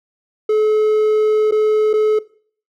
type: tone with dropouts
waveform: triangle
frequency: 429.4 Hz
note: A4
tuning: 42 cents flat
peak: -10 dBFS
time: 0.49-2.19 s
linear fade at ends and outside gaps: 5 ms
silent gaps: 1.511-1.521 / 1.932-1.937 s
effects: noise-tail reverb RT60 0.5 s tail -19 dB re dry